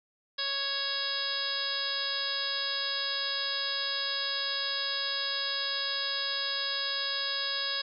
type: harmonic tone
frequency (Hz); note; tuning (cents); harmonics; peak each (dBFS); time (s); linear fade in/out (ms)
554.4; C#5; 0; 1 / 2 / 3 / 4 / 5 / 6 / 7 / 8 / 9; -44 / -42 / -37 / -47 / -43 / -37 / -35 / -39 / -35; 0.38-7.82; 10
effects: none